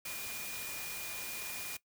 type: tone in noise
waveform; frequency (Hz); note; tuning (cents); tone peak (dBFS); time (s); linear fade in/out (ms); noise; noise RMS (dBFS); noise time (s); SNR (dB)
sine; 2430; D#7; -42; -45; 0.05-1.77; 5; white; -42; 0.05-1.77; -6
effects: noise-tail reverb RT60 0.1 s tail -18 dB re dry